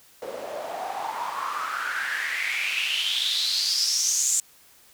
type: noise with band-pass filter sweep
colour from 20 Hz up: white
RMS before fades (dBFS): -27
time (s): 0.22-4.4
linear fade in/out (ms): 2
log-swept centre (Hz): 490 to 7500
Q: 6.9
effects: white hiss -55 dBFS RMS until 4.93 s